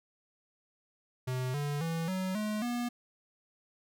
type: tone with pitch steps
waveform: square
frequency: 127.8 / 145.12 / 164.78 / 187.11 / 212.5 / 241.3 Hz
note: C3 / D3 / E3 / F#3 / G#3 / B3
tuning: -40 / -20 / 0 / +20 / +40 / -40 cents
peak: -32 dBFS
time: 1.27-2.89 s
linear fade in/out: 10 ms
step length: 270 ms
effects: none